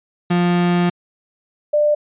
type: tone pair in turn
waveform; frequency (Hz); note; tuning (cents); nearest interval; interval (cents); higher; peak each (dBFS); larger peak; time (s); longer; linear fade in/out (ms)
35% pulse / sine; 175.7 / 595.3; F3 / D5; +11 / +23; octave + major sixth; 2112; second; -12; neither; 0.3-0.9 / 1.73-1.95; first; 10
effects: resampled to 8000 Hz